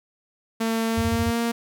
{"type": "tone with pitch glide", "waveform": "sawtooth", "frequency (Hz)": [225.8, 233.2], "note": ["A3", "A#3"], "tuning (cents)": [45, 1], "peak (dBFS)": -18, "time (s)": [0.6, 1.52], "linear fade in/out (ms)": 10, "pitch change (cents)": 56, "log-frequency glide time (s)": [0.87, 1.38]}
{"type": "tone bursts", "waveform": "sine", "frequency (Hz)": 90, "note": "F#2", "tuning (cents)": -47, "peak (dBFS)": -22, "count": 5, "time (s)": [0.97, 1.308], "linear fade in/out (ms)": 10, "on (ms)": 50, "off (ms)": 22}
{"effects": []}